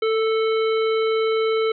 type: harmonic tone with a mistuned harmonic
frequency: 440 Hz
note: A4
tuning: in tune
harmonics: 1 / 3 / 5 / 7 / 9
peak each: -18 / -28 / -32 / -35 / -37 dBFS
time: 0.02-1.72 s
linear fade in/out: 5 ms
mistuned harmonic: 1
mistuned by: +15 cents
effects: none